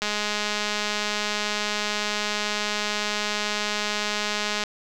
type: click train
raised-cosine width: 0.2 ms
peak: -9 dBFS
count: 966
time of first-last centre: 0.02-4.637 s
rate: 209 Hz
effects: none